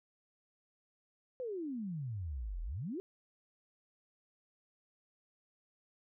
sine exponential two-way sweep, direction down then up, 526 to 38.89 to 410.4 Hz, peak -37 dBFS, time 1.4-3 s, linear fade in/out 0 ms, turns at 2.62 s, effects none

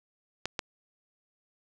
clicks, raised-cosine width 0.2 ms, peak -13 dBFS, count 2, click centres 0.456 / 0.592 s, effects 9-bit

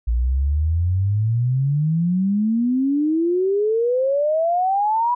sine exponential sweep, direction up, 56.5 to 987.8 Hz, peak -16 dBFS, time 0.07-5.15 s, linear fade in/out 10 ms, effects none

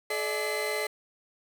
35% pulse tone cluster, 427.9 / 591 / 648 / 2043 Hz, A4 / D5 / E5 / C7, -48 / +11 / -30 / -42 cents, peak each -31 / -33 / -38 / -31 dBFS, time 0.1-0.87 s, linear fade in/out 5 ms, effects none

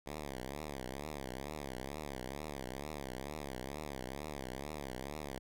5% pulse tone with vibrato, 69.3 Hz, C#2, in tune, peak -30 dBFS, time 0.06-5.39 s, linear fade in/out 5 ms, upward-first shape triangle, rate 2.2 Hz, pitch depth 210 cents each way, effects none

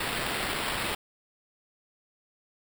white noise with sample-and-hold, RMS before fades -31 dBFS, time 0-0.95 s, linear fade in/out 5 ms, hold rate 6300 Hz, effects none

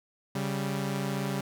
sawtooth tone pair together, 138.45 / 195.8 Hz, C#3 / G3, -2 / -2 cents, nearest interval tritone, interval 600 cents, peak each -28 dBFS, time 0.35-1.41 s, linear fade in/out 5 ms, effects none

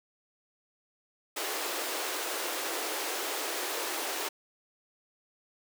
pink high-pass noise, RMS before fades -34 dBFS, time 1.36-4.29 s, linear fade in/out 10 ms, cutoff 320 Hz, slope 48 dB/octave, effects none

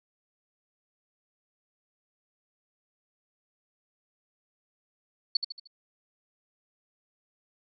sine tone with echo, 4435 Hz, C#8, in tune, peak -20 dBFS, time 5.35-5.37 s, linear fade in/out 5 ms, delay 76 ms, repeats 4, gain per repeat -7 dB, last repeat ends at 5.674 s, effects none

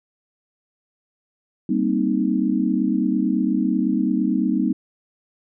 sine chord, C minor seventh, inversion second, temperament equal, 196 / 233.1 / 261.6 / 311.1 Hz, G3 / Bb3 / C4 / Eb4, 0 / 0 / 0 / 0 cents, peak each -23 dBFS, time 1.69-4.73 s, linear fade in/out 5 ms, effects none

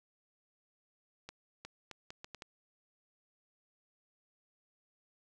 accelerating click train, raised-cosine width 0.2 ms, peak -28 dBFS, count 7, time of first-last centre 1.29-2.422 s, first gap 360 ms, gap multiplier 0.73, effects none

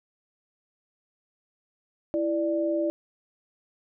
sine tone pair together, 331.4 / 590.5 Hz, E4 / D5, +9 / +9 cents, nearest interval minor seventh, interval 1000 cents, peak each -26 dBFS, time 2.14-2.9 s, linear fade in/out 0 ms, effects none

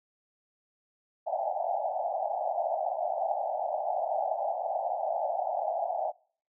pink band-pass noise, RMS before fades -31 dBFS, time 1.26-6.12 s, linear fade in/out 20 ms, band 600 to 830 Hz, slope 96 dB/octave, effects noise-tail reverb RT60 0.5 s tail -26 dB re dry

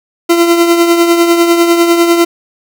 40% pulse tone with tremolo, 340.6 Hz, F4, 43 cents flat, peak -3 dBFS, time 0.29-2.25 s, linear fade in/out 10 ms, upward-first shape triangle, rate 10 Hz, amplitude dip 55%, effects none

